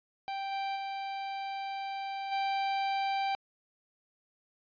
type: tone with level steps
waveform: 45% pulse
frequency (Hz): 784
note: G5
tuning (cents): 0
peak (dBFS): -34 / -32 / -35 / -29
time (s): 0.28-3.35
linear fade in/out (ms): 0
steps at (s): 0.51 / 0.75 / 2.31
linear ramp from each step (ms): 20
effects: resampled to 11025 Hz